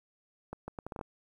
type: accelerating click train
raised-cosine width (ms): 1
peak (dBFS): -25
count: 8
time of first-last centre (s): 0.53-1.012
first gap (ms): 150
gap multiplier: 0.72
effects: 10-bit